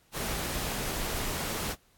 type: noise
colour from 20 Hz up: pink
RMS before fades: -33 dBFS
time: 0.12-1.76 s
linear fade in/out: 50 ms
effects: pink hiss -65 dBFS RMS until 1.97 s + AAC 64 kbps